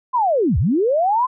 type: linear two-way sweep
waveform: sine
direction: down then up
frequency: 1046.5 to 63.2 to 1046.5 Hz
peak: -14 dBFS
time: 0.13-1.27 s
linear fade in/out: 20 ms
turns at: 0.58 s
effects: none